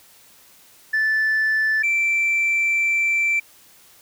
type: tone pair in turn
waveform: sine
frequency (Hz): 1753 / 2340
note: A6 / D7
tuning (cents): -7 / -7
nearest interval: perfect fourth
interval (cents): 500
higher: second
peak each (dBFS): -15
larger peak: neither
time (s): 0.93-1.83 / 1.83-3.4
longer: second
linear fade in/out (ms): 10
effects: tanh soft clip ceiling -15 dBFS + white hiss -51 dBFS RMS until 4.01 s